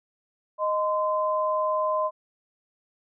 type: tone pair together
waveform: sine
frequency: 621 / 1029.7 Hz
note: D#5 / C6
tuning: -3 / -28 cents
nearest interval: major sixth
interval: 875 cents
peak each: -25 / -25 dBFS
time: 0.58-2.11 s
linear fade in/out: 50 ms
effects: none